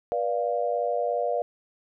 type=chord; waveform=sine; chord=B diminished; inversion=none; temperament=equal with one note detuned; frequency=484.3 / 587.3 / 698.5 Hz; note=B4 / D5 / F5; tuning=-34 / 0 / 0 cents; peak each=-28 dBFS; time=0.12-1.42 s; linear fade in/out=0 ms; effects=none